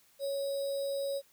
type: tone with sample-and-hold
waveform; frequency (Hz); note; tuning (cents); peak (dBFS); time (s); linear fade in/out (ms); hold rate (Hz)
sine; 554.4; C#5; 0; -31; 0.19-1.22; 50; 4410
effects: white hiss -65 dBFS RMS until 1.32 s